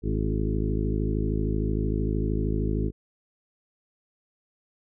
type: harmonic tone with a mistuned harmonic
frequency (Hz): 53.1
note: G#1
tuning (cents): +39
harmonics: 1 / 2 / 3 / 4 / 5 / 6 / 7 / 8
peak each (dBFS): -27 / -30 / -32 / -33 / -34 / -35 / -35 / -36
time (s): 0.02-2.92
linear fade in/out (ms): 50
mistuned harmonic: 6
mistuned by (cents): +28
effects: none